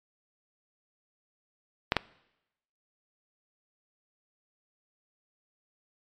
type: clicks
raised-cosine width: 0.3 ms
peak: -6 dBFS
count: 2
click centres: 1.921 / 1.967 s
effects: noise-tail reverb RT60 0.9 s tail -22 dB re dry + MP3 64 kbps